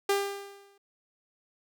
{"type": "tone with exponential decay", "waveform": "sawtooth", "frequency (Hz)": 399.1, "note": "G4", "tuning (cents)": 31, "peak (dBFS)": -18, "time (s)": [0.09, 0.78], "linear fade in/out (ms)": 5, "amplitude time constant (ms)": 150, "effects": []}